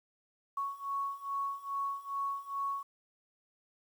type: beating tone pair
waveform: sine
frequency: 1108.7 / 1111.1 Hz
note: C#6 / C#6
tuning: 0 / +4 cents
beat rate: 2.4 Hz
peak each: -38 / -36 dBFS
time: 0.57-2.83 s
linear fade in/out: 5 ms
effects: 10-bit